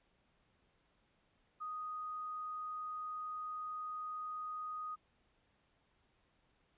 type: tone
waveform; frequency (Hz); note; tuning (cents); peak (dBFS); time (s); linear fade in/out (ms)
sine; 1244.5; D#6; 0; -40; 1.6-4.96; 20
effects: pink hiss -75 dBFS RMS until 6.77 s + resampled to 8000 Hz